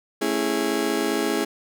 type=chord; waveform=35% pulse; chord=A major seventh; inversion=none; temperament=just; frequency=220 / 275 / 330 / 412.5 Hz; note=A3 / C#4 / E4 / G#4; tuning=0 / -14 / +2 / -12 cents; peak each=-29 / -26 / -25 / -24 dBFS; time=0.21-1.45 s; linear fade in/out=10 ms; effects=none